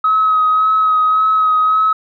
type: tone with vibrato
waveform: sine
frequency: 1273 Hz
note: D#6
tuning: 39 cents sharp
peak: -9 dBFS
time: 0.04-1.93 s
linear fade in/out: 5 ms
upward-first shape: sine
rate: 1.8 Hz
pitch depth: 19 cents each way
effects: tanh soft clip ceiling -5 dBFS